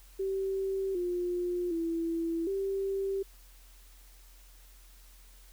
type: tone with pitch steps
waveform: sine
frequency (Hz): 386.2 / 354.5 / 332.1 / 390.1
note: G4 / F4 / E4 / G4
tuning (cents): -26 / +26 / +13 / -8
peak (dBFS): -29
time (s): 0.19-3.23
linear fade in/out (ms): 10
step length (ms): 760
effects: added 43 Hz sine -53 dBFS peak until 5.52 s + white hiss -60 dBFS RMS until 5.52 s